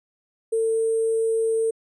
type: tone with sample-and-hold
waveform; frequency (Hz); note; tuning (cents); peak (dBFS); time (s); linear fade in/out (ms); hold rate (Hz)
sine; 449.4; A4; +37; -19; 0.52-1.71; 10; 8820
effects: resampled to 22050 Hz